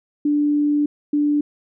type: tone pair in turn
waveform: sine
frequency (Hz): 293.7 / 293.7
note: D4 / D4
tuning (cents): 0 / 0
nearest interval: unison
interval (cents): 0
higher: neither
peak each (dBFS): -15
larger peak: neither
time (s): 0.25-0.86 / 1.13-1.41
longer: first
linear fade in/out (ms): 5
effects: none

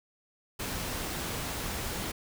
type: noise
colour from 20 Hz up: pink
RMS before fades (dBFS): -35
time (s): 0.59-2.12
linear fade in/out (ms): 10
effects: none

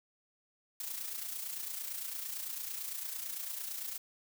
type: noise with amplitude modulation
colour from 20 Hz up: blue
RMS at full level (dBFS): -38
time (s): 0.8-3.98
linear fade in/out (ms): 2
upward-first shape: sine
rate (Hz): 28.9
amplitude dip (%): 55
effects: none

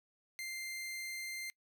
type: tone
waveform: sawtooth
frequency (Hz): 2093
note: C7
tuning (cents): 0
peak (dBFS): -37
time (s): 0.39-1.5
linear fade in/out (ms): 0
effects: noise-tail reverb RT60 0.1 s tail -23 dB re dry

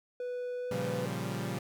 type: tone with pitch glide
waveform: triangle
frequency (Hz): 493.9 to 499.4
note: B4 to B4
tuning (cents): 0 to +19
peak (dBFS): -32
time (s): 0.2-1.06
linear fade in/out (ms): 2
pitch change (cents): +19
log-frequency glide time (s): 0.59-0.77
type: chord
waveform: sawtooth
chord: G half-diminished seventh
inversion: first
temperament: equal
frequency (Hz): 116.54 / 138.59 / 174.61 / 196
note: Bb2 / Db3 / F3 / G3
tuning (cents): 0 / 0 / 0 / 0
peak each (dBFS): -35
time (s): 0.71-1.59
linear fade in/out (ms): 5
effects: none

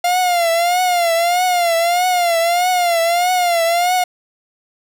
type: tone with vibrato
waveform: 45% pulse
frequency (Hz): 698.5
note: F5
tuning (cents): 0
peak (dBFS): -13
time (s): 0.04-4.04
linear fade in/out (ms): 5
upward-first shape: triangle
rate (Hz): 1.6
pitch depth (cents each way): 99
effects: none

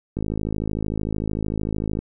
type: click train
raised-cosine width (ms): 3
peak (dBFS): -13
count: 98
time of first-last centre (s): 0.17-1.99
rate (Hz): 53.3
effects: none

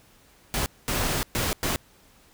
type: noise bursts at uneven times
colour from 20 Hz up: pink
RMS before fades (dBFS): -26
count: 4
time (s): 0.54-0.66 / 0.88-1.23 / 1.35-1.53 / 1.63-1.76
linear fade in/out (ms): 0
effects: pink hiss -57 dBFS RMS until 2.33 s

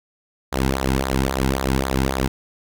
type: tone with flanger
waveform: sawtooth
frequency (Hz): 66.4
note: C2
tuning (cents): +26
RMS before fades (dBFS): -21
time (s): 0.52-2.28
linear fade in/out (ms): 10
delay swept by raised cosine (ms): 0.35 to 1.75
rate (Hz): 3.7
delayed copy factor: -0.75
effects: none

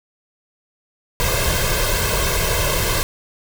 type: noise with comb filter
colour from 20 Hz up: pink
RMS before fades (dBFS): -19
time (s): 1.2-3.03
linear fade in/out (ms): 0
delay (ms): 1.9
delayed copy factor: +0.8
effects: none

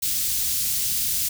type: band-stop noise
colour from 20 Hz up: white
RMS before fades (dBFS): -24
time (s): 0.02-1.29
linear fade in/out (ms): 10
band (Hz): 140 to 3900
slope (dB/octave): 12
effects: none

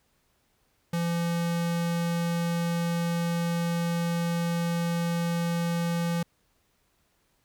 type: tone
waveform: square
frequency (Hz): 170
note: F3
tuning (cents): -46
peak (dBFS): -26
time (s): 0.93-6.23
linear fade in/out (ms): 5
effects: pink hiss -70 dBFS RMS until 7.44 s

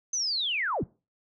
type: linear sweep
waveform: sine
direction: down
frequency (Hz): 6272 to 56.9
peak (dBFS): -26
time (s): 0.13-0.84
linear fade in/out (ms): 5
effects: noise-tail reverb RT60 0.3 s tail -22 dB re dry

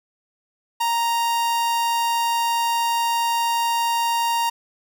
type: tone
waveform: 45% pulse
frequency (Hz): 932.3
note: A#5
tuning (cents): 0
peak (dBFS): -19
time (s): 0.8-4.5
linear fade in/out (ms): 10
effects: none

